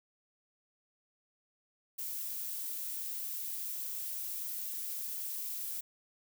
violet noise, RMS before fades -39 dBFS, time 1.98-5.81 s, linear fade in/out 10 ms, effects none

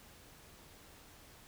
silence, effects pink hiss -58 dBFS RMS until 1.47 s

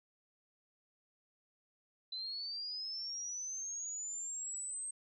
sine linear sweep, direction up, 4000 to 8372 Hz, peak -39 dBFS, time 2.12-4.91 s, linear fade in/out 5 ms, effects none

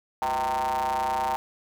square ring-modulated tone, 69.3 Hz, C#2, in tune, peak -22 dBFS, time 0.22-1.36 s, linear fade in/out 0 ms, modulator 846 Hz, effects none

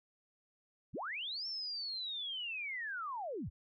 sine linear two-way sweep, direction up then down, 40.47 to 5450 to 40.47 Hz, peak -38 dBFS, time 0.93-3.5 s, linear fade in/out 20 ms, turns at 1.47 s, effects none

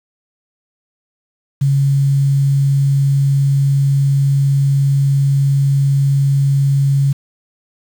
sine tone with quantisation, 138.59 Hz, C#3, in tune, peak -10 dBFS, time 1.61-7.13 s, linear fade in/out 10 ms, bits 6, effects none

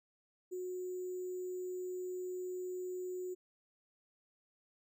sine tone with sample-and-hold, 365.2 Hz, F#4, 23 cents flat, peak -38 dBFS, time 0.51-3.35 s, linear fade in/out 20 ms, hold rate 7350 Hz, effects none

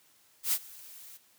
blue noise with ADSR envelope, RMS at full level -26 dBFS, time 0.43-1.18 s, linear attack 98 ms, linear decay 55 ms, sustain -23 dB, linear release 21 ms, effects white hiss -64 dBFS RMS until 1.38 s + high-pass 80 Hz 12 dB/octave

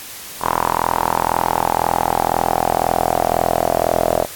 sawtooth tone with band-pass filter sweep, 41.97 Hz, E1, 32 cents sharp, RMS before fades -18 dBFS, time 0.4-4.27 s, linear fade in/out 50 ms, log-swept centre 1000 to 640 Hz, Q 5.9, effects white hiss -33 dBFS RMS until 4.35 s + AAC 64 kbps

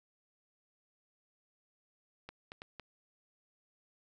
clicks, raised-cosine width 0.3 ms, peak -29 dBFS, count 4, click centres 2.29 / 2.519 / 2.619 / 2.797 s, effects none

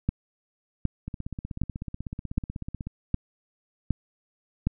two click trains, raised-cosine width 5 ms, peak -11 / -21 dBFS, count 7 / 30, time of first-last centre 0.09-4.67 / 1.08-2.87 s, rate 1.31 / 16.2 Hz, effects none

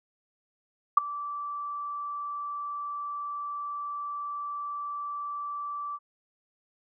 sine tone with ADSR envelope, 1163 Hz, D6, 17 cents flat, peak -11 dBFS, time 0.97-5.99 s, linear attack 6 ms, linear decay 12 ms, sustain -21 dB, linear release 44 ms, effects none

